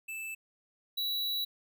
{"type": "tone pair in turn", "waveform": "square", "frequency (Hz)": [2637, 3924], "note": ["E7", "B7"], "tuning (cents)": [0, -12], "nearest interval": "perfect fifth", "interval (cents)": 688, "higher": "second", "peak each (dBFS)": [-38, -31], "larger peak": "second", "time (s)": [[0.08, 0.35], [0.97, 1.45]], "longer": "second", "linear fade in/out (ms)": 10, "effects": []}